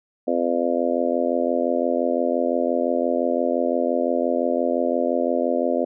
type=harmonic tone; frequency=85.8 Hz; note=F2; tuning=30 cents flat; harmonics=3 / 4 / 5 / 6 / 7 / 8; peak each=-25 / -27 / -29 / -25 / -24 / -29 dBFS; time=0.27-5.85 s; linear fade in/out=10 ms; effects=none